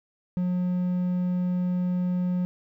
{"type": "tone", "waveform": "triangle", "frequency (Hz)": 180, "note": "F#3", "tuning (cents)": -47, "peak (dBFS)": -21, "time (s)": [0.37, 2.45], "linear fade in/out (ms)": 0, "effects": []}